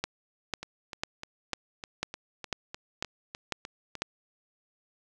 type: two click trains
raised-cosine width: 0.2 ms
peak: -21 / -12 dBFS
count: 12 / 9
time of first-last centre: 0.63-3.953 / 0.04-4.02 s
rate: 3.31 / 2.01 Hz
effects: none

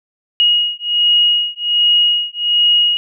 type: beating tone pair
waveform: sine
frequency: 2883 / 2884.3 Hz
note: F#7 / F#7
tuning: -46 / -45 cents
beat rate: 1.3 Hz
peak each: -14 dBFS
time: 0.4-2.97 s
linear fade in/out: 0 ms
effects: none

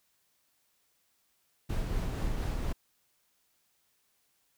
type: noise with tremolo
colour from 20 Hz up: brown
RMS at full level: -31 dBFS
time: 1.69-2.73 s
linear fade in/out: 10 ms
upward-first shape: sine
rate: 4.2 Hz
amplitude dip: 25%
effects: white hiss -73 dBFS RMS until 4.57 s

